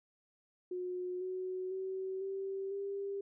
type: tone with pitch steps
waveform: sine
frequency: 362.2 / 370.7 / 379.3 / 388.2 / 397.3 Hz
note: F#4 / F#4 / F#4 / G4 / G4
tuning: -37 / +3 / +43 / -17 / +23 cents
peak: -36 dBFS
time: 0.71-3.21 s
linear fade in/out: 5 ms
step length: 500 ms
effects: none

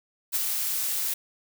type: noise with ADSR envelope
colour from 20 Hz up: blue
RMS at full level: -24 dBFS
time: 0.32-1.14 s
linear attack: 34 ms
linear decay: 24 ms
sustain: -4 dB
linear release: 6 ms
effects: none

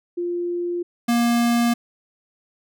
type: tone pair in turn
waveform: sine / square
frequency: 349.2 / 236.5 Hz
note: F4 / A#3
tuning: 0 / +25 cents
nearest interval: perfect fifth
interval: 675 cents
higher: first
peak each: -22 / -17 dBFS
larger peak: second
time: 0.17-0.83 / 1.08-1.74 s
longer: neither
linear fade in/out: 10 ms
effects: none

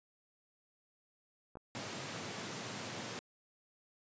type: clicks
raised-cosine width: 1 ms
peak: -35 dBFS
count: 2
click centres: 1.555 / 1.571 s
type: high-pass noise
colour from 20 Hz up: pink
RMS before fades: -43 dBFS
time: 1.75-3.19 s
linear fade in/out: 0 ms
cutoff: 100 Hz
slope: 96 dB/octave
effects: resampled to 16000 Hz

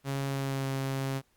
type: tone with pitch glide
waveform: sawtooth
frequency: 137.5 to 135.06 Hz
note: C#3 to C#3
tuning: -14 to -45 cents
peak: -26 dBFS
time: 0.04-1.22 s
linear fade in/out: 50 ms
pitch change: -31 cents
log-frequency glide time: 0.27-0.67 s
effects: pink hiss -70 dBFS RMS until 1.36 s + Opus 48 kbps

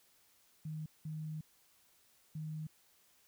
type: tone bursts at uneven times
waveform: sine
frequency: 155.56 Hz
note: D#3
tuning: in tune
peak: -39 dBFS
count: 3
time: 0.65-0.86 / 1.05-1.41 / 2.35-2.67 s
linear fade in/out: 5 ms
effects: white hiss -69 dBFS RMS until 3.27 s

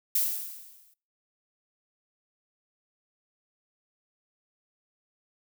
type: noise with exponential decay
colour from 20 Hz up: violet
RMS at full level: -23 dBFS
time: 0.15-0.94 s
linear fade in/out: 5 ms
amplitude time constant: 170 ms
effects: noise-tail reverb RT60 0.4 s tail -24 dB re dry

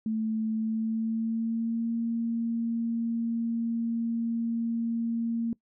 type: tone with pitch glide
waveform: sine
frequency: 220 to 230.8 Hz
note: A3 to A#3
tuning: 0 to -17 cents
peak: -26 dBFS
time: 0.06-5.53 s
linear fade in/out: 2 ms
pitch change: +83 cents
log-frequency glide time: 0.53-1.94 s
effects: noise-tail reverb RT60 0.1 s tail -22 dB re dry

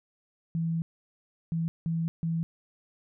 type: tone bursts at uneven times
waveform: sine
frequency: 164.81 Hz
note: E3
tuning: in tune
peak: -26 dBFS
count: 4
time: 0.55-0.82 / 1.52-1.68 / 1.86-2.08 / 2.23-2.43 s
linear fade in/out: 0 ms
effects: none

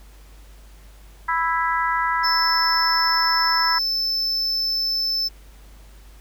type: harmonic tone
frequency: 329.6 Hz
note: E4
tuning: in tune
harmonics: 3 / 4 / 5 / 6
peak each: -22 / -24 / -26 / -28 dBFS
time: 1.28-3.79 s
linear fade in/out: 10 ms
type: tone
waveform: triangle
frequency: 5274 Hz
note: E8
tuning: in tune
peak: -19 dBFS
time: 2.23-5.29 s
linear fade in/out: 20 ms
effects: added 50 Hz sine -43 dBFS peak until 6.2 s + pink hiss -53 dBFS RMS until 6.2 s

